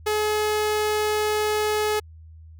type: tone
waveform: sawtooth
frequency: 424.8 Hz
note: G#4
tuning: 39 cents sharp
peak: -17 dBFS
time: 0.06-2 s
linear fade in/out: 10 ms
effects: added 80 Hz sine -42 dBFS peak until 2.59 s